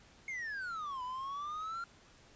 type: exponential two-way sweep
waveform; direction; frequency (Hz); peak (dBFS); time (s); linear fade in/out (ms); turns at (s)
triangle; down then up; 2181 to 987.8 to 1394; -36; 0.28-1.84; 2; 1.03
effects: pink hiss -61 dBFS RMS until 2.35 s + resampled to 16000 Hz